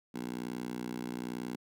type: tone with high-pass filter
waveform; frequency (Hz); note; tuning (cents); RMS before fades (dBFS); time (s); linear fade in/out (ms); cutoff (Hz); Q
10% pulse; 61.1; B1; -18; -39; 0.14-1.56; 10; 230; 2.1
effects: none